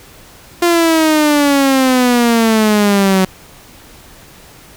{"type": "exponential sweep", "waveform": "sawtooth", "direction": "down", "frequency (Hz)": [349.2, 186.5], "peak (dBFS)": -5, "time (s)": [0.62, 3.25], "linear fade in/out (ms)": 5, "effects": ["pink hiss -40 dBFS RMS until 4.76 s"]}